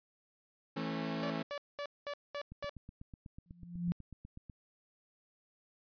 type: chord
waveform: sawtooth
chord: A major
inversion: second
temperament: equal with one note detuned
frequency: 164.81 / 220 / 271.9 Hz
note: E3 / A3 / C#4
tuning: 0 / 0 / -33 cents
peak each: -36 dBFS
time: 0.76-1.43 s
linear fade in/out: 10 ms
type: tone bursts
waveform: sawtooth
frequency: 576 Hz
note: D5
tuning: 34 cents flat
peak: -34 dBFS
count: 6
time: 1.23-2.694 s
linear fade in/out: 0 ms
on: 69 ms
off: 210 ms
type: click train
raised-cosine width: 5 ms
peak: -36 dBFS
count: 17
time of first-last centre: 2.52-4.498 s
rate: 8.09 Hz
type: tone with exponential growth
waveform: sine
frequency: 173.7 Hz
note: F3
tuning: 9 cents flat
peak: -27 dBFS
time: 3.46-3.92 s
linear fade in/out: 0 ms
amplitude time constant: 100 ms
effects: resampled to 11025 Hz